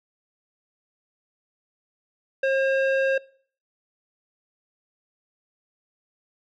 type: tone with low-pass filter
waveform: square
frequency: 537 Hz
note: C5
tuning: 45 cents sharp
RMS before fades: -22 dBFS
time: 2.43-3.18 s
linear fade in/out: 5 ms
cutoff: 2200 Hz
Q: 1.5
effects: noise-tail reverb RT60 0.5 s tail -22 dB re dry